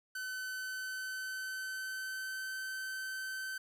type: tone with pitch glide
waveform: 45% pulse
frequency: 1518 to 1538.3 Hz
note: F#6 to G6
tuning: +44 to -33 cents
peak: -38 dBFS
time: 0.15-3.58 s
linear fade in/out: 5 ms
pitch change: +23 cents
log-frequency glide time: 0.46-2.55 s
effects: none